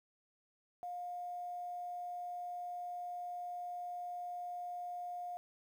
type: tone with quantisation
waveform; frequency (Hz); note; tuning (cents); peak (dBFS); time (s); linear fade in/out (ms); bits
sine; 710; F5; +28; -40; 0.83-5.37; 0; 11
effects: none